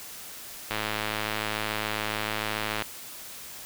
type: click train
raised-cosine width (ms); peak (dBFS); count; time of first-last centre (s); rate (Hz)
0.3; -12; 227; 0.71-2.822; 107
effects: white hiss -42 dBFS RMS until 3.65 s